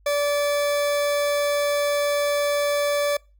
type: tone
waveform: 40% pulse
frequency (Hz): 579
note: D5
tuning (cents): -25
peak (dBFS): -19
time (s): 0.06-3.17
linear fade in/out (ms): 5
effects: noise-tail reverb RT60 0.3 s tail -25 dB re dry + added 50 Hz sine -53 dBFS peak until 3.39 s